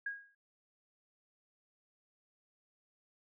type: tone with exponential decay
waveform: sine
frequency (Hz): 1639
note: G#6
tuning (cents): -23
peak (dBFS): -33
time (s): 0.06-0.35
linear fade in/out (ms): 5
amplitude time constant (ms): 62
effects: noise-tail reverb RT60 0.2 s tail -21 dB re dry